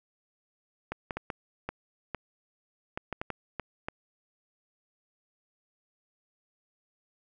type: clicks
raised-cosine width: 0.5 ms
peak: -18 dBFS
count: 12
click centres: 0.92 / 1.108 / 1.17 / 1.302 / 1.69 / 2.147 / 2.975 / 3.127 / 3.215 / 3.303 / 3.597 / 3.885 s
effects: none